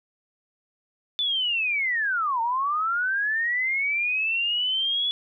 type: linear two-way sweep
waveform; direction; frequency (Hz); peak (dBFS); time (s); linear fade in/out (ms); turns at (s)
sine; down then up; 3520 to 897 to 3422; -22; 1.19-5.11; 0; 2.41
effects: none